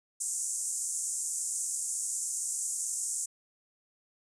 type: band-pass noise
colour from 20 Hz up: pink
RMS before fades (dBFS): -34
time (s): 0.2-3.26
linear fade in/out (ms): 10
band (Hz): 6800 to 9300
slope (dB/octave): 48
effects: none